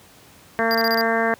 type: harmonic tone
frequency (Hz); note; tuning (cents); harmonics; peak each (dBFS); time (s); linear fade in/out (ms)
227.3; A#3; -43; 1 / 2 / 3 / 4 / 5 / 6 / 7 / 8 / 9; -26 / -24 / -23 / -29 / -28 / -34 / -25 / -27 / -33; 0.59-1.34; 0
type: tone bursts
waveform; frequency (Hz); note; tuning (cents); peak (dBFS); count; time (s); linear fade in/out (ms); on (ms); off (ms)
square; 4788; D8; +33; -23; 5; 0.71-1.011; 0; 37; 29
effects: pink hiss -49 dBFS RMS until 1.39 s + high-pass 80 Hz 12 dB/octave